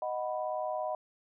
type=chord; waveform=sine; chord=B major; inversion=first; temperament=equal; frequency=622.3 / 740 / 987.8 Hz; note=D#5 / F#5 / B5; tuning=0 / 0 / 0 cents; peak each=-34 / -36 / -39 dBFS; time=0.02-0.95 s; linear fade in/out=2 ms; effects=none